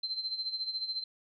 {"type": "tone with tremolo", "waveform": "sine", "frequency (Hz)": 4106, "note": "C8", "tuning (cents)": -33, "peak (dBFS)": -30, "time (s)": [0.03, 1.04], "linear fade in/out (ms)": 5, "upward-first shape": "sine", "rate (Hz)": 14, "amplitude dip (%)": 70, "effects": []}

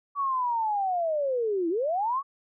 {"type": "linear two-way sweep", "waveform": "sine", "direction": "down then up", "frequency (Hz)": [1143, 321.1, 1143], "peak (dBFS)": -24, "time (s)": [0.15, 2.23], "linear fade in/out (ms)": 50, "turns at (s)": 1.69, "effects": []}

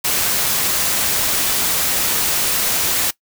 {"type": "noise", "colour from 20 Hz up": "white", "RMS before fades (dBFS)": -18, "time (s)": [0.04, 3.11], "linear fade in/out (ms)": 10, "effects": ["noise-tail reverb RT60 0.1 s tail -20 dB re dry"]}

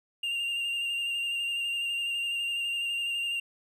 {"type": "tone with vibrato", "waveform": "triangle", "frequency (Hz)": 2790, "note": "F7", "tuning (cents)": -2, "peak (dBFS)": -27, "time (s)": [0.23, 3.4], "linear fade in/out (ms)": 5, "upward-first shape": "square", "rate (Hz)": 12, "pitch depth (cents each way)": 17, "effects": []}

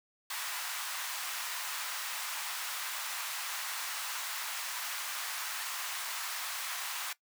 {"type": "high-pass noise", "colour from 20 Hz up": "pink", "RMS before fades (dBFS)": -38, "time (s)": [0.3, 7.13], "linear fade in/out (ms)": 5, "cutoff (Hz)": 950, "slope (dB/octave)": 24, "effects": ["noise-tail reverb RT60 0.1 s tail -19 dB re dry"]}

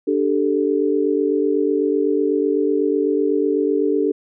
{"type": "chord", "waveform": "sine", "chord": "D suspended fourth", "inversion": "none", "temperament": "equal", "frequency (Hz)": [293.7, 392, 440], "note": ["D4", "G4", "A4"], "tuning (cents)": [0, 0, 0], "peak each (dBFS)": -20, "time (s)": [0.07, 4.12], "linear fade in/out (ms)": 10, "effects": []}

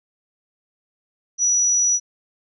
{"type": "tone", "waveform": "sine", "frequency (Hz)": 5870, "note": "F#8", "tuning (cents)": -15, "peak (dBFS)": -15, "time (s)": [1.38, 2], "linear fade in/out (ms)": 50, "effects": []}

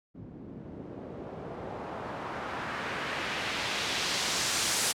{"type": "noise with low-pass filter sweep", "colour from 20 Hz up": "white", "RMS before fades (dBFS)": -34, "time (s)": [0.14, 4.93], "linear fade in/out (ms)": 20, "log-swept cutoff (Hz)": [200, 9000], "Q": 1, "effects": ["high-pass 80 Hz 12 dB/octave"]}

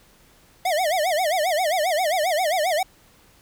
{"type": "tone with vibrato", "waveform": "square", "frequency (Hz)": 671, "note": "E5", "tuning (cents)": 31, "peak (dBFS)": -20, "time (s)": [0.65, 2.83], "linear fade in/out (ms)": 5, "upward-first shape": "sine", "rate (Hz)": 7.5, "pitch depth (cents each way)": 220, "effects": ["pink hiss -55 dBFS RMS until 3.41 s"]}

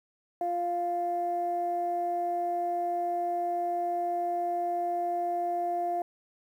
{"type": "tone pair together", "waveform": "sine", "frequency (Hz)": [349.2, 698.4], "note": ["F4", "F5"], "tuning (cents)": [0, 0], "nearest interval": "octave", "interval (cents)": 1200, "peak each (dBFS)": [-34, -27], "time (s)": [0.41, 6.02], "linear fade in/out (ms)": 2, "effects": ["tanh soft clip ceiling -21 dBFS", "10-bit"]}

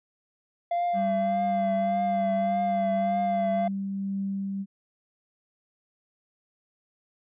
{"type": "tone with vibrato", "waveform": "triangle", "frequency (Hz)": 688, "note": "F5", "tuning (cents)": -26, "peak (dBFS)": -21, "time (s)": [0.71, 3.68], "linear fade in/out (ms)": 5, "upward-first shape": "triangle", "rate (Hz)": 1.7, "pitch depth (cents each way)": 38}
{"type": "tone with tremolo", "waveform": "sine", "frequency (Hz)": 196, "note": "G3", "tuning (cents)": 0, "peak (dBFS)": -26, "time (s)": [0.93, 4.66], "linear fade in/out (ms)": 50, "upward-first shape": "triangle", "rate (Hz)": 1.6, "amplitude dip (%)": 25}
{"effects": ["tanh soft clip ceiling -17 dBFS", "resampled to 8000 Hz"]}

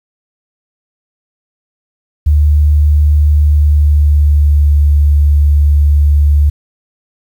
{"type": "tone with pitch glide", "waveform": "sine", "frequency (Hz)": [74.4, 72.95], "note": ["D2", "D2"], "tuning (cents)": [23, -11], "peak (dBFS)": -5, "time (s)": [2.26, 6.5], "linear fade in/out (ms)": 10, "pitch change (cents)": -34, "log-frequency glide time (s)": [3.41, 4.74], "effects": ["7-bit"]}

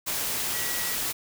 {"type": "tone in noise", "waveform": "sine", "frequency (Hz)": 1932, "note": "B6", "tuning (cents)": -39, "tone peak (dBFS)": -36, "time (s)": [0.53, 0.96], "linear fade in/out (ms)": 20, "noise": "white", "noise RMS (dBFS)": -29, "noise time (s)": [0.06, 1.13], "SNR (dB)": -10, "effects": []}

